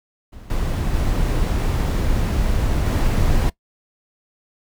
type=noise with level steps; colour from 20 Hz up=brown; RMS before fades=-38 / -21 / -19 / -17 dBFS; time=0.32-3.5 s; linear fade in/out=10 ms; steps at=0.5 / 0.94 / 2.86 s; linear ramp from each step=2 ms; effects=noise-tail reverb RT60 0.1 s tail -20 dB re dry